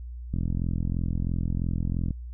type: click train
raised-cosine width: 5 ms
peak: -16 dBFS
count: 77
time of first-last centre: 0.34-2.107 s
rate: 43 Hz
effects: added 60 Hz sine -35 dBFS peak until 2.33 s